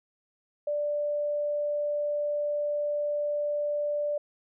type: tone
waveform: sine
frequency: 588 Hz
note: D5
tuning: 2 cents sharp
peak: -26 dBFS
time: 0.67-4.18 s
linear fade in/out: 5 ms
effects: none